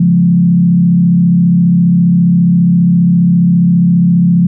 sine tone with frequency modulation, 174.61 Hz, F3, in tune, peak -5 dBFS, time 0-4.47 s, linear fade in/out 5 ms, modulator 34.8 Hz, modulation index 0.72, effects none

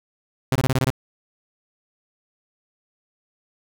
sawtooth tone bursts, 130.81 Hz, C3, in tune, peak -13 dBFS, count 7, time 0.52-0.902 s, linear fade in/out 0 ms, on 34 ms, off 24 ms, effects none

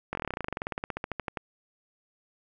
slowing click train, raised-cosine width 0.5 ms, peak -16 dBFS, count 27, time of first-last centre 0.13-1.372 s, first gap 21 ms, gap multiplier 1.06, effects none

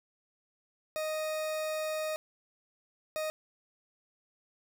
40% pulse tone bursts at uneven times, 622.3 Hz, D#5, in tune, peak -31 dBFS, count 2, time 0.96-2.16 / 3.16-3.3 s, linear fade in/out 0 ms, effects none

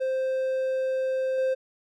triangle tone with level steps, 523.3 Hz, C5, in tune, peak -22 / -20 dBFS, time 0-1.55 s, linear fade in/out 20 ms, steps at 1.38 s, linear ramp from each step 2 ms, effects none

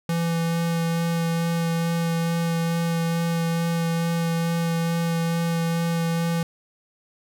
square tone with vibrato, 167.2 Hz, E3, 25 cents sharp, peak -22 dBFS, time 0.09-6.43 s, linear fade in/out 2 ms, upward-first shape sine, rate 2.3 Hz, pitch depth 9 cents each way, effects none

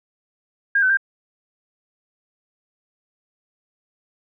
sine tone with pitch steps, 1618 / 1518 / 1587 Hz, G#6 / F#6 / G6, -46 / +44 / +21 cents, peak -14 dBFS, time 0.75-0.972 s, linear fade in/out 5 ms, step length 74 ms, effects none

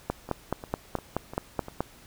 two click trains, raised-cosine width 1 ms, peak -12 / -24 dBFS, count 9 / 5, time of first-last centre 0.1-1.806 / 0.29-1.684 s, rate 4.69 / 2.87 Hz, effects pink hiss -53 dBFS RMS until 2.06 s

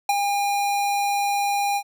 square tone with ADSR envelope, 808 Hz, G#5, 48 cents flat, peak -16 dBFS, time 0.09-1.83 s, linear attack 4 ms, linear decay 28 ms, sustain -5 dB, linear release 65 ms, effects none

